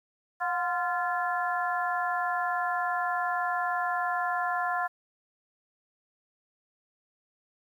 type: harmonic tone with a mistuned harmonic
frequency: 346.1 Hz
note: F4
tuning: 16 cents flat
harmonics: 2 / 3 / 4 / 5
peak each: -30 / -32 / -33 / -34 dBFS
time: 0.4-4.88 s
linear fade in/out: 20 ms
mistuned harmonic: 2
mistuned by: +64 cents
effects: 10-bit